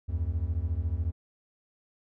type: beating tone pair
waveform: triangle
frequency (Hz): 74.9 / 88.9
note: D2 / F2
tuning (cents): +35 / +31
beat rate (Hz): 14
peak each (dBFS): -28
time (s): 0.08-1.12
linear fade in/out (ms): 20
effects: none